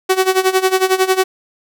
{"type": "tone with tremolo", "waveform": "sawtooth", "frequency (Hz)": 376.4, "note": "F#4", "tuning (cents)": 30, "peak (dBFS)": -5, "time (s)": [0.09, 1.24], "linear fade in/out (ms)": 10, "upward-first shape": "sine", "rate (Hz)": 11, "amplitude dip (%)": 85, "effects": []}